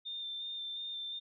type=tone with vibrato; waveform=sine; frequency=3595 Hz; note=A7; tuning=36 cents sharp; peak=-38 dBFS; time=0.05-1.2 s; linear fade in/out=20 ms; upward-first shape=square; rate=2.8 Hz; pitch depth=14 cents each way; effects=none